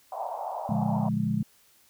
pink band-pass noise, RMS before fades -34 dBFS, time 0.12-1.09 s, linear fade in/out 5 ms, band 650 to 910 Hz, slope 48 dB/octave
sine chord, Bb dominant seventh, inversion none, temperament just, 116.54 / 145.68 / 174.81 / 209.8 Hz, Bb2 / D3 / F3 / Ab3, 0 / -14 / +2 / +18 cents, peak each -32 / -31 / -31 / -27 dBFS, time 0.69-1.43 s, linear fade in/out 5 ms
effects white hiss -61 dBFS RMS until 1.89 s

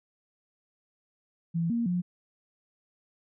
sine tone with pitch steps, 167.2 / 234.1 / 177.8 Hz, E3 / A#3 / F3, +25 / +8 / +31 cents, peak -25 dBFS, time 1.54-2.02 s, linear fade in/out 20 ms, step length 160 ms, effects none

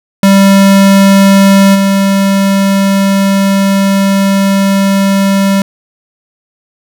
square tone with level steps, 196 Hz, G3, in tune, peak -3 / -7 dBFS, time 0.23-5.62 s, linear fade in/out 2 ms, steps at 1.74 s, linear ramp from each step 20 ms, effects none

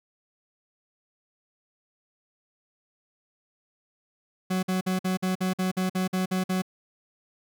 40% pulse tone bursts, 185.8 Hz, F#3, 7 cents sharp, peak -23 dBFS, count 12, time 4.5-6.621 s, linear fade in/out 10 ms, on 130 ms, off 51 ms, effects none

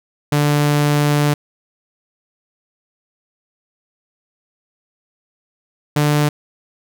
sawtooth tone pair in turn, 146.83 / 148.02 Hz, D3 / D3, 0 / +14 cents, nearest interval unison, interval 14 cents, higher second, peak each -9 dBFS, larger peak neither, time 0.32-1.34 / 5.96-6.29 s, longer first, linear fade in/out 5 ms, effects none

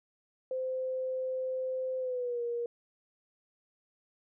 sine tone with pitch glide, 517 to 474.1 Hz, C5 to A#4, -21 to +29 cents, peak -31 dBFS, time 0.51-2.66 s, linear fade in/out 2 ms, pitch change -150 cents, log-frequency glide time 1.99-2.42 s, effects none

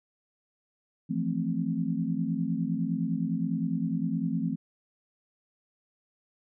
sine chord, F major seventh, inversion third, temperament equal, 164.81 / 174.61 / 220 / 261.6 Hz, E3 / F3 / A3 / C4, 0 / 0 / 0 / 0 cents, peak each -32 dBFS, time 1.09-4.56 s, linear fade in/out 20 ms, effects none

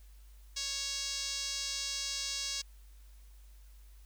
5% pulse tone with band-pass filter, 554 Hz, C#5, 1 cent flat, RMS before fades -37 dBFS, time 0.56-2.62 s, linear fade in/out 10 ms, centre 5600 Hz, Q 1.4, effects added 50 Hz sine -52 dBFS peak until 4.05 s + white hiss -67 dBFS RMS until 4.05 s

